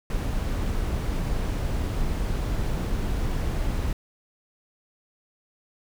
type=noise; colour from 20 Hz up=brown; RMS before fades=-26 dBFS; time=0.1-3.93 s; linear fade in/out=2 ms; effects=none